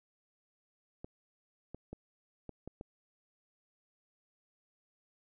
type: clicks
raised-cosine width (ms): 2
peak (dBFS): -30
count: 6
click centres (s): 1.045 / 1.746 / 1.93 / 2.493 / 2.676 / 2.811
effects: none